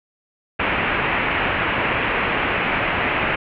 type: low-pass noise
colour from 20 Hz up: white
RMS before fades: -21 dBFS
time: 0.59-3.36 s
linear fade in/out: 10 ms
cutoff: 2700 Hz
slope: 48 dB/octave
effects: none